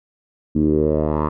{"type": "tone with low-pass filter sweep", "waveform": "10% pulse", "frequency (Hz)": 76.3, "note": "D#2", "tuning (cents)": -33, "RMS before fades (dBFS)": -18, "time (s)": [0.55, 1.29], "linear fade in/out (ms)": 10, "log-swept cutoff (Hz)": [260, 1100], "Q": 3.8, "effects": []}